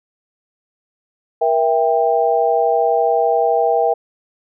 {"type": "chord", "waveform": "sine", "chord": "E diminished", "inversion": "second", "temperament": "just", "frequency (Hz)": [474.7, 659.3, 791.1], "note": ["Bb4", "E5", "G5"], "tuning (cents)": [31, 0, 16], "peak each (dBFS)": -17, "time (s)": [1.41, 3.94], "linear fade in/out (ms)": 10, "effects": []}